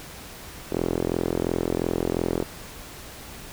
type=tone with band-pass filter; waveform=sawtooth; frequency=42.87 Hz; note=F1; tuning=31 cents flat; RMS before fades=-26 dBFS; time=0.71-2.44 s; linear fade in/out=20 ms; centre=390 Hz; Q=2.1; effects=pink hiss -41 dBFS RMS until 3.52 s